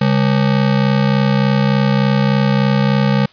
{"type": "ring-modulated tone", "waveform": "square", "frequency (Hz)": 171.4, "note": "F3", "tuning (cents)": -32, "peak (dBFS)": -9, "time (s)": [0.01, 3.26], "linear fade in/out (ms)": 5, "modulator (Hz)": 31.7, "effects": ["white hiss -46 dBFS RMS until 3.32 s", "resampled to 11025 Hz"]}